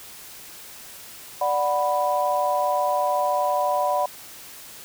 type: chord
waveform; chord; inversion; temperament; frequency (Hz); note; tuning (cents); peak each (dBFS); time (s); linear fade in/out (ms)
sine; B minor; first; equal; 587.3 / 740 / 987.8; D5 / F#5 / B5; 0 / 0 / 0; -24; 1.41-4.06; 5
effects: white hiss -42 dBFS RMS until 4.84 s